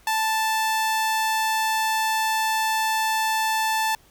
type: tone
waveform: sawtooth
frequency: 880 Hz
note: A5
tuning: in tune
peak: -17 dBFS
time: 0.07-3.95 s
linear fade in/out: 2 ms
effects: pink hiss -56 dBFS RMS until 4.1 s